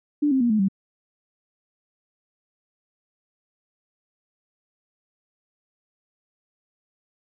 sine tone with pitch steps, 293.7 / 264.7 / 238.6 / 215 / 193.77 Hz, D4 / C4 / A#3 / A3 / G3, 0 / +20 / +41 / -40 / -20 cents, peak -17 dBFS, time 0.22-0.685 s, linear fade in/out 10 ms, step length 93 ms, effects none

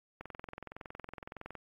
click train, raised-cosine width 0.5 ms, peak -28 dBFS, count 30, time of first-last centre 0.21-1.553 s, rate 21.6 Hz, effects AAC 32 kbps

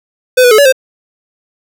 square tone with pitch steps, 506 / 490.5 / 430.9 / 569 / 524 Hz, B4 / B4 / A4 / C#5 / C5, +42 / -12 / -36 / +45 / +2 cents, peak -4 dBFS, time 0.37-0.725 s, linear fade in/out 10 ms, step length 71 ms, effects none

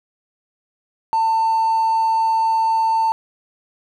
triangle tone with hard clipping, 896 Hz, A5, 31 cents sharp, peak -15 dBFS, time 1.13-3.12 s, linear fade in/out 0 ms, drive 4 dB, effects none

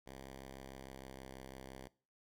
5% pulse tone with pitch glide, 66.7 to 65.9 Hz, C2 to C2, +34 to +13 cents, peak -38 dBFS, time 0.06-1.88 s, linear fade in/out 10 ms, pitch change -21 cents, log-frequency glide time 0.67-1.24 s, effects noise-tail reverb RT60 0.4 s tail -22 dB re dry

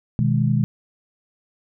sine chord, G# minor, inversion first, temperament just, 124.59 / 155.74 / 207.7 Hz, B2 / D#3 / G#3, +16 / +2 / 0 cents, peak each -19 / -21 / -22 dBFS, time 0.19-0.64 s, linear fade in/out 0 ms, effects none

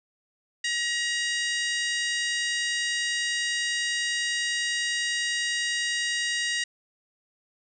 harmonic tone, 950 Hz, A#5, 33 cents sharp, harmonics 2 / 3 / 4 / 5 / 6 / 7 / 8 / 9, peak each -28 / -32 / -34 / -36 / -38 / -39 / -40 / -41 dBFS, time 0.64-6.64 s, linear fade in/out 5 ms, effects none

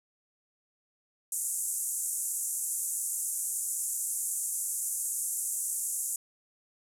pink band-pass noise, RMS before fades -33 dBFS, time 1.32-6.16 s, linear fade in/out 2 ms, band 7100 to 12000 Hz, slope 48 dB/octave, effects none

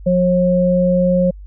sine tone pair together, 180 / 540.3 Hz, F#3 / C#5, -47 / -44 cents, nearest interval octave + perfect fifth, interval 1903 cents, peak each -14 dBFS, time 0.06-1.31 s, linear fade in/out 10 ms, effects added 49 Hz sine -32 dBFS peak until 1.46 s

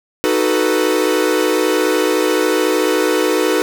45% pulse chord, B dominant seventh, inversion first, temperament equal, 311.1 / 370 / 440 / 493.9 Hz, D#4 / F#4 / A4 / B4, 0 / 0 / 0 / 0 cents, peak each -19 dBFS, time 0.24-3.62 s, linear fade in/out 0 ms, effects none

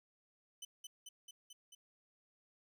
20% pulse tone with echo, 3024 Hz, F#7, 37 cents sharp, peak -40 dBFS, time 0.62-0.65 s, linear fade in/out 5 ms, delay 220 ms, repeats 5, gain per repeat -2 dB, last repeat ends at 1.75 s, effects none

